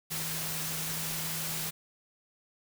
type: tone in noise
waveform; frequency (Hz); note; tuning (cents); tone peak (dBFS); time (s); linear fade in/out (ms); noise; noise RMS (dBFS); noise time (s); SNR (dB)
sine; 160; D#3; +49; -41; 0.1-1.71; 20; white; -35; 0.1-1.71; -9
effects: none